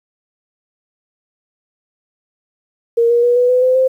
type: tone with pitch steps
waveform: sine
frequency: 466.2 / 474.9 / 483.8 / 492.8 / 502 / 511.3 / 520.9 Hz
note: A#4 / A#4 / B4 / B4 / B4 / C5 / C5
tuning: 0 / +32 / -36 / -4 / +28 / -40 / -8 cents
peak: -9 dBFS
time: 2.97-3.88 s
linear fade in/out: 10 ms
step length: 130 ms
effects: 8-bit